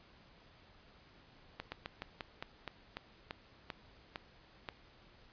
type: slowing click train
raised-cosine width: 0.3 ms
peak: -24 dBFS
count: 12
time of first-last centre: 1.6-4.688 s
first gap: 120 ms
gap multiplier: 1.16
effects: pink hiss -62 dBFS RMS until 5.32 s + resampled to 11025 Hz